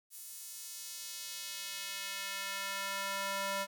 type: tone with high-pass filter sweep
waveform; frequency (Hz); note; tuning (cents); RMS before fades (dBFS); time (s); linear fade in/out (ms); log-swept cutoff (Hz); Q
square; 196.6; G3; +5; -40; 0.1-3.67; 50; 10000 to 700; 0.87
effects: none